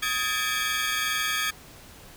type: tone cluster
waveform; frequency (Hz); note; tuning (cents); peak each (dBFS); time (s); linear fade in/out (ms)
30% pulse; 1257 / 1645 / 1768 / 2311 / 3268; D#6 / G#6 / A6 / D7 / G#7; +17 / -17 / +8 / -28 / -29; -29; 0.02-1.51; 10
effects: pink hiss -48 dBFS RMS until 2.16 s